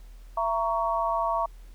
sine chord, A# diminished, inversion second, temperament just, 671.3 / 932.3 / 1118.8 Hz, E5 / A#5 / C#6, +31 / 0 / +16 cents, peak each -28 dBFS, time 0.37-1.46 s, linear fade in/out 5 ms, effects added 40 Hz sine -43 dBFS peak until 1.74 s + pink hiss -61 dBFS RMS until 1.74 s

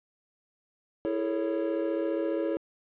triangle chord, A major seventh, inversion second, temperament equal with one note detuned, 329.6 / 415.3 / 450 / 554.4 Hz, E4 / G#4 / A4 / C#5, 0 / 0 / +39 / 0 cents, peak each -28 / -33 / -33 / -30 dBFS, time 1.05-2.57 s, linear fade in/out 0 ms, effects resampled to 8000 Hz + 10-bit

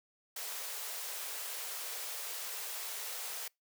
white high-pass noise, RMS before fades -41 dBFS, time 0.36-3.48 s, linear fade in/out 5 ms, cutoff 400 Hz, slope 96 dB/octave, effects noise-tail reverb RT60 0.2 s tail -26 dB re dry

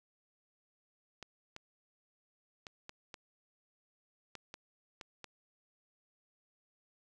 clicks, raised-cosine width 0.2 ms, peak -28 dBFS, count 9, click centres 1.227 / 1.564 / 2.668 / 2.894 / 3.142 / 4.353 / 4.541 / 5.012 / 5.243 s, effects none

